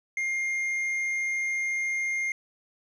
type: tone with tanh clipping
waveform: triangle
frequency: 2119 Hz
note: C7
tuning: 21 cents sharp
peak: -27 dBFS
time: 0.17-2.32 s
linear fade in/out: 2 ms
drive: 9 dB
effects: none